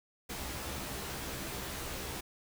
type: noise with comb filter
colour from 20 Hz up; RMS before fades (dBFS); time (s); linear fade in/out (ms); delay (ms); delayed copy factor
pink; -40; 0.29-2.21; 10; 15; +0.75
effects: none